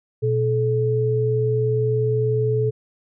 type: tone pair together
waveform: sine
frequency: 121.1 / 431.6 Hz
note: B2 / A4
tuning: -34 / -33 cents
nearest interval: octave + minor seventh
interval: 2201 cents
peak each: -20 dBFS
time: 0.22-2.71 s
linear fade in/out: 20 ms
effects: none